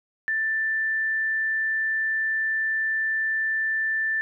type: tone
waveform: sine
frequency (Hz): 1770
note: A6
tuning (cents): +10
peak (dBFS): -22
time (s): 0.28-4.21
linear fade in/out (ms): 0
effects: none